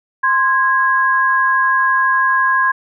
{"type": "tone pair together", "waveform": "sine", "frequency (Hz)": [1046, 1648], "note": ["C6", "G#6"], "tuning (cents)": [-1, -14], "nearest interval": "minor sixth", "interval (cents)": 787, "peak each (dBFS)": -14, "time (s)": [0.23, 2.72], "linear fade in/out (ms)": 10, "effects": []}